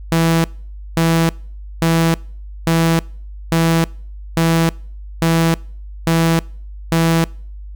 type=tone bursts; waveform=sawtooth; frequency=164.81 Hz; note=E3; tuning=in tune; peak=-8 dBFS; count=9; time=0.12-7.24 s; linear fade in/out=0 ms; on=320 ms; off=530 ms; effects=noise-tail reverb RT60 0.5 s tail -25 dB re dry + added 50 Hz sine -29 dBFS peak until 7.75 s